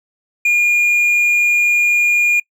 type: tone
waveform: triangle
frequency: 2424 Hz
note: D#7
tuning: 46 cents flat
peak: -9 dBFS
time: 0.45-2.4 s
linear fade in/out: 5 ms
effects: noise-tail reverb RT60 0.1 s tail -24 dB re dry